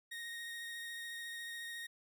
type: tone with vibrato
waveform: 30% pulse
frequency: 1864.7 Hz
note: A#6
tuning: in tune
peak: -40 dBFS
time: 0.11-1.87 s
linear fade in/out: 10 ms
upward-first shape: triangle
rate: 14 Hz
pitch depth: 17 cents each way
effects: none